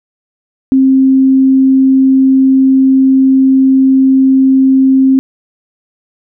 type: tone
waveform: sine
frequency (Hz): 265.4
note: C4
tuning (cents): +25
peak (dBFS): -4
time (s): 0.72-5.19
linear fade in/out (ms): 0
effects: none